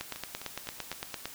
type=two click trains; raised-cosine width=0.2 ms; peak=-17 / -23 dBFS; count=12 / 4; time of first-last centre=0.01-1.256 / 0.16-0.927 s; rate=8.83 / 3.91 Hz; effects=white hiss -47 dBFS RMS until 1.34 s